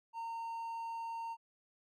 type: tone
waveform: triangle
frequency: 917 Hz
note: A#5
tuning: 29 cents flat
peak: -37 dBFS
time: 0.13-1.37 s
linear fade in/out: 50 ms
effects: none